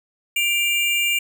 square tone pair together, 2360 / 2807 Hz, D7 / F7, +8 / +8 cents, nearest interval minor third, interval 300 cents, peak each -21 / -22 dBFS, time 0.36-1.19 s, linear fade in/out 5 ms, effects none

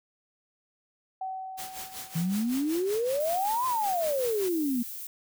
sine tone with exponential decay, 758 Hz, F#5, 42 cents sharp, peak -30 dBFS, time 1.21-3.05 s, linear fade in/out 5 ms, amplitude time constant 400 ms
white noise with tremolo, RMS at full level -38 dBFS, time 1.57-4.5 s, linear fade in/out 20 ms, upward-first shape sine, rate 5.3 Hz, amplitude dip 75%
sine exponential two-way sweep, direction up then down, 159.2 to 1046.5 to 231 Hz, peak -25 dBFS, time 2.15-4.83 s, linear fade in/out 10 ms, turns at 3.66 s
violet noise, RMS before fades -39 dBFS, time 3.2-5.07 s, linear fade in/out 2 ms
effects none

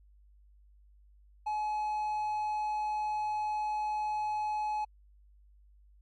triangle tone, 849 Hz, G#5, 38 cents sharp, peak -28 dBFS, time 1.46-4.85 s, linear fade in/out 10 ms, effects added 50 Hz sine -57 dBFS peak until 6.01 s + MP3 48 kbps

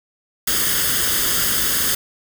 white noise with comb filter, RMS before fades -19 dBFS, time 0.47-1.95 s, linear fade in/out 5 ms, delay 0.61 ms, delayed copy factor +0.65, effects none

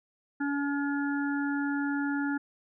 harmonic tone, 284.1 Hz, C#4, 43 cents sharp, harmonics 1 / 3 / 5 / 6, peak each -28 / -39 / -36 / -39 dBFS, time 0.4-2.38 s, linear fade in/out 10 ms, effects none

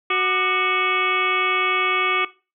harmonic tone with a mistuned harmonic, 370 Hz, F#4, in tune, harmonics 1 / 2 / 3 / 4 / 5 / 6 / 7 / 8 / 9, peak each -26 / -32 / -22 / -34 / -34 / -23 / -27 / -32 / -32 dBFS, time 0.1-2.25 s, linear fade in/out 5 ms, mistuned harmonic 3, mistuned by +130 cents, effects noise-tail reverb RT60 0.3 s tail -18 dB re dry

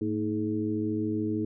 harmonic tone with a mistuned harmonic, 106 Hz, G#2, 36 cents sharp, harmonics 1 / 2 / 3 / 4, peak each -35 / -32 / -29 / -35 dBFS, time 0.01-1.45 s, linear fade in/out 5 ms, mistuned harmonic 2, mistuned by +99 cents, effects none

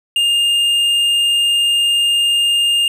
sine tone with tanh clipping, 2817 Hz, F7, 14 cents sharp, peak -13 dBFS, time 0.16-2.88 s, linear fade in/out 2 ms, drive 8 dB, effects none

